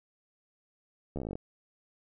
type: slowing click train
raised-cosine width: 2 ms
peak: -23 dBFS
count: 12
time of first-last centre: 1.16-1.355 s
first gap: 13 ms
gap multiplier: 1.06
effects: none